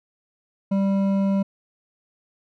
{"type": "tone with hard clipping", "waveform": "sine", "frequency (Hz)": 196, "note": "G3", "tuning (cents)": 0, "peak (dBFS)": -20, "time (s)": [0.71, 1.43], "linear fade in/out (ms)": 10, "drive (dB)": 9, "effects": []}